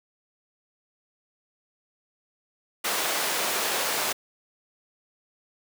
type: high-pass noise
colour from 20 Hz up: pink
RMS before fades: -27 dBFS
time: 2.84-4.13 s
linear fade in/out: 10 ms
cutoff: 520 Hz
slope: 12 dB/octave
effects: none